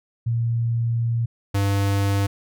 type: tone pair in turn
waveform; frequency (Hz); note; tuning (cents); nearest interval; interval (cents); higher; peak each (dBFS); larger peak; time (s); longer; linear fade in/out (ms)
sine / square; 116.54 / 99.5; A#2 / G2; 0 / +26; minor third; 274; first; -19; neither; 0.26-1.26 / 1.54-2.27; first; 10
effects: none